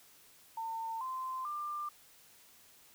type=tone with pitch steps; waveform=sine; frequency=903 / 1037.3 / 1191.5 Hz; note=A5 / C6 / D6; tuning=+45 / -15 / +25 cents; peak=-36 dBFS; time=0.57-1.89 s; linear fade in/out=5 ms; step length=440 ms; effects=white hiss -61 dBFS RMS until 2.94 s